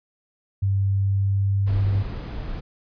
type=tone with pitch glide; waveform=sine; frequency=98.1 to 99.01 Hz; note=G2 to G2; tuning=+2 to +18 cents; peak=-18 dBFS; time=0.62-2.03 s; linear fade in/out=10 ms; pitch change=+16 cents; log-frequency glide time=0.95-1.86 s
type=noise; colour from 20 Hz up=brown; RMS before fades=-31 dBFS; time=1.66-2.61 s; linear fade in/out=20 ms
effects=resampled to 11025 Hz